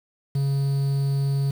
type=tone with quantisation; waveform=triangle; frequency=138.59 Hz; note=C#3; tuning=in tune; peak=-18 dBFS; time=0.35-1.51 s; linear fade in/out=5 ms; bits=7; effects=none